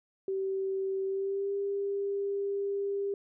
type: tone with pitch glide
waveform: sine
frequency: 385.5 to 399.1 Hz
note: G4 to G4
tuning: -29 to +31 cents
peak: -29 dBFS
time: 0.28-3.14 s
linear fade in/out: 2 ms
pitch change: +60 cents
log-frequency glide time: 1.05-1.53 s
effects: none